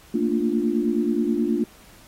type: chord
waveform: sine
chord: Bb major seventh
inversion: third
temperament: equal with one note detuned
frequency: 223.7 / 233.1 / 293.7 / 349.2 Hz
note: A3 / Bb3 / D4 / F4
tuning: +29 / 0 / 0 / 0 cents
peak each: -25 dBFS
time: 0.14-1.64 s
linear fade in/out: 5 ms
effects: pink hiss -51 dBFS RMS until 2.07 s + AAC 48 kbps